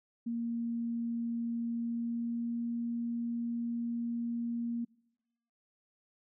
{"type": "tone with pitch glide", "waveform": "sine", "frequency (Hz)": [233.4, 235], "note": ["A#3", "A#3"], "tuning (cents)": [2, 14], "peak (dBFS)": -32, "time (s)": [0.26, 4.85], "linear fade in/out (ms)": 10, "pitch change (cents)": 12, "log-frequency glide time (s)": [1.74, 2.62], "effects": ["noise-tail reverb RT60 1.0 s tail -26 dB re dry"]}